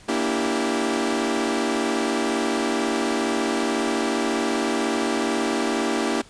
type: chord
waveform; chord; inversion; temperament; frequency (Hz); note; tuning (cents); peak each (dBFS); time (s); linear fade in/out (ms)
sawtooth; E half-diminished seventh; second; equal with one note detuned; 233.1 / 287.6 / 329.6 / 392; Bb3 / D4 / E4 / G4; 0 / -36 / 0 / 0; -23; 0.08-6.22; 10
effects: pink hiss -49 dBFS RMS until 6.29 s + resampled to 22050 Hz